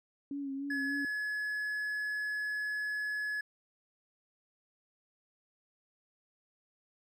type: tone with vibrato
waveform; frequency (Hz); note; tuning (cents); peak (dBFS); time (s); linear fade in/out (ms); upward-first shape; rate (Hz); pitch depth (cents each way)
sine; 277.2; C#4; 0; -35; 0.31-1.05; 2; sine; 3.4; 40
type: tone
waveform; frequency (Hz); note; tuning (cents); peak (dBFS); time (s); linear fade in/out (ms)
triangle; 1699; G#6; +39; -31; 0.7-3.41; 5
effects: none